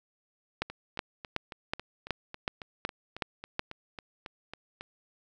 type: two click trains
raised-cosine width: 0.3 ms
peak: -24 / -13 dBFS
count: 16 / 9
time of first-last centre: 0.7-4.81 / 0.62-3.594 s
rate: 3.65 / 2.69 Hz
effects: none